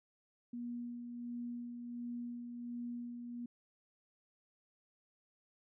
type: tone with tremolo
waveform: sine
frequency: 240 Hz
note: B3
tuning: 49 cents flat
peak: -39 dBFS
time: 0.53-3.46 s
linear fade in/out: 5 ms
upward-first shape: sine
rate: 1.4 Hz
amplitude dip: 40%
effects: none